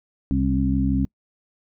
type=harmonic tone with a mistuned harmonic; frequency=65.41 Hz; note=C2; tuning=in tune; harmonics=1 / 2 / 3 / 4; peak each=-24 / -26 / -24 / -22 dBFS; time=0.31-1.05 s; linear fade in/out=0 ms; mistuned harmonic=4; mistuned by=+45 cents; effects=noise-tail reverb RT60 0.1 s tail -26 dB re dry